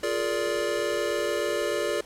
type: chord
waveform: square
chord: Bb dominant seventh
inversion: second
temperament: just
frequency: 349.6 / 419.5 / 466.2 / 582.7 Hz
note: F4 / Ab4 / Bb4 / D5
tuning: +2 / +17 / 0 / -14 cents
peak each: -33 / -31 / -33 / -30 dBFS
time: 0.03-2.01 s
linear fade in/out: 5 ms
effects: pink hiss -50 dBFS RMS until 2.05 s + low-pass 11000 Hz 12 dB/octave